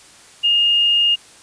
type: tone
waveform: sine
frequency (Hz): 2837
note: F7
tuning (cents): +27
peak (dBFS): -12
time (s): 0.43-1.16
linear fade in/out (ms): 20
effects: white hiss -45 dBFS RMS until 1.42 s + resampled to 22050 Hz